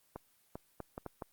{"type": "clicks", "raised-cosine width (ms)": 1, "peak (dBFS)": -26, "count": 6, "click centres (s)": [0.16, 0.555, 0.803, 0.979, 1.063, 1.222], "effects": ["white hiss -70 dBFS RMS until 1.32 s", "Opus 24 kbps"]}